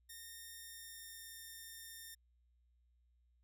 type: tone with pitch glide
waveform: 5% pulse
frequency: 1832 to 1818.3 Hz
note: A#6 to A#6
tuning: -31 to -44 cents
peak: -40 dBFS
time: 0.09-2.15 s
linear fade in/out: 10 ms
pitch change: -13 cents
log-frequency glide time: 0.56-1.4 s
effects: added 60 Hz sine -70 dBFS peak until 3.43 s